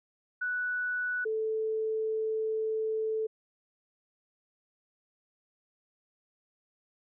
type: tone pair in turn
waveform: sine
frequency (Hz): 1480 / 438.8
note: F#6 / A4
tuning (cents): 0 / -5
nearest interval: octave + major sixth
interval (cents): 2105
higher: first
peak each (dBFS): -29 / -28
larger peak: second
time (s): 0.41-1.25 / 1.25-3.27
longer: second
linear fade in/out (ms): 10
effects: none